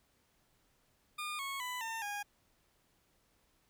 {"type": "tone with pitch steps", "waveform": "20% pulse", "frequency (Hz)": [1213, 1099.5, 996.7, 903.5, 819], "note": ["D#6", "C#6", "B5", "A5", "G#5"], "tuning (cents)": [-44, -14, 16, 46, -24], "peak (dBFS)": -33, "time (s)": [1.18, 2.23], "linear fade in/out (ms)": 10, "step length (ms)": 210, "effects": ["pink hiss -73 dBFS RMS until 3.69 s"]}